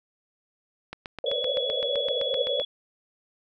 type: click train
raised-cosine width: 0.3 ms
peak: -19 dBFS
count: 14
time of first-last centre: 0.93-2.599 s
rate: 7.79 Hz
type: band-pass noise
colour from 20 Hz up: pink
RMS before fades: -29 dBFS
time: 1.24-2.62 s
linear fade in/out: 2 ms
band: 480 to 590 Hz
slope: 96 dB/octave
type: tone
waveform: sine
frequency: 3379 Hz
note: G#7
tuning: 29 cents sharp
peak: -28 dBFS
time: 1.26-2.65 s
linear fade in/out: 5 ms
effects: none